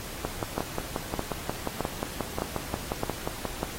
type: two click trains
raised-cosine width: 1 ms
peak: -13 / -14 dBFS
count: 5 / 20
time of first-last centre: 0.58-3.034 / 0.25-3.631 s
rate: 1.63 / 5.62 Hz
effects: pink hiss -39 dBFS RMS until 3.78 s + AAC 48 kbps